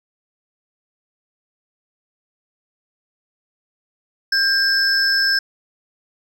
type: tone pair together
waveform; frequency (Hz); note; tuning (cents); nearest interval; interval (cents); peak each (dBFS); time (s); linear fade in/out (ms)
triangle; 1597 / 5258; G6 / E8; +32 / -5; octave + major sixth; 2063; -15 / -17; 4.32-5.39; 5
effects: none